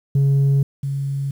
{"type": "tone pair in turn", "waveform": "sine", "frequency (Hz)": [138.59, 138.59], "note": ["C#3", "C#3"], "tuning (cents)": [0, 0], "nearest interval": "unison", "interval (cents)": 0, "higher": "neither", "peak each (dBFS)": [-10, -20], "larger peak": "first", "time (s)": [[0.15, 0.63], [0.83, 1.31]], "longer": "neither", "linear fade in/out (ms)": 5, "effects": ["tanh soft clip ceiling -12 dBFS", "8-bit"]}